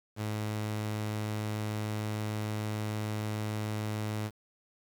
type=tone; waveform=sawtooth; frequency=106.7 Hz; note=G#2; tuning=47 cents sharp; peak=-28 dBFS; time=0.16-4.31 s; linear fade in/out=50 ms; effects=9-bit